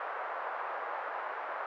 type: band-pass noise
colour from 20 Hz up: white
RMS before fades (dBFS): -38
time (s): 0-1.66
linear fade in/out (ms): 2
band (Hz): 550 to 1400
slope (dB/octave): 24
effects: none